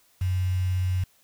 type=tone with quantisation; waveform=sine; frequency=91.7 Hz; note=F#2; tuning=15 cents flat; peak=-22 dBFS; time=0.21-1.04 s; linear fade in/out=5 ms; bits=7; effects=white hiss -62 dBFS RMS until 1.23 s